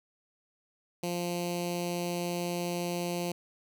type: tone with notch filter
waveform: 10% pulse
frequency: 174.61 Hz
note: F3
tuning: in tune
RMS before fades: -33 dBFS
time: 1.03-3.32 s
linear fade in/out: 5 ms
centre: 1300 Hz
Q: 0.69
effects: none